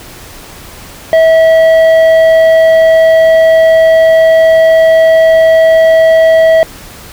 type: tone with tanh clipping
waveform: sine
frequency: 648 Hz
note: E5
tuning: 30 cents flat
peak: -4 dBFS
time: 1.13-6.63 s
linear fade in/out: 0 ms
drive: 8 dB
effects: pink hiss -31 dBFS RMS until 7.12 s